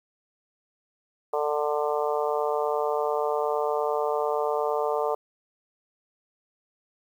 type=harmonic tone; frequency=148.7 Hz; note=D3; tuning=22 cents sharp; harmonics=3 / 4 / 5 / 6 / 7 / 8; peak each=-27 / -29 / -31 / -33 / -34 / -35 dBFS; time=1.33-5.15 s; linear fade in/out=5 ms; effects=9-bit